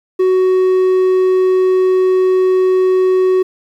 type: tone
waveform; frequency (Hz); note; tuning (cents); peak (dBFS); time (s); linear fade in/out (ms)
triangle; 372.2; F#4; +10; -7; 0.19-3.43; 10
effects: 8-bit